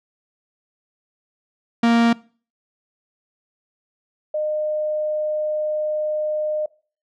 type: tone pair in turn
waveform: 45% pulse / sine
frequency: 233.1 / 610.2 Hz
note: A#3 / D#5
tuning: 0 / -34 cents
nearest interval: octave + perfect fourth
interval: 1666 cents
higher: second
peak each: -13 / -20 dBFS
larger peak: first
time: 1.83-2.13 / 4.34-6.66 s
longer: second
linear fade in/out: 5 ms
effects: noise-tail reverb RT60 0.4 s tail -22 dB re dry + low-pass 4000 Hz 12 dB/octave